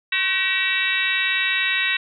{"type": "harmonic tone with a mistuned harmonic", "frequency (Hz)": 381.1, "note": "G4", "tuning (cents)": -49, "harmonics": [3, 4, 5, 6, 7, 8, 9, 10], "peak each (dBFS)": [-35, -29, -23, -27, -24, -33, -35, -26], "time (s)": [0.12, 1.97], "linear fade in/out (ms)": 5, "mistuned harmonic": 3, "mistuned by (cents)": -76, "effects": []}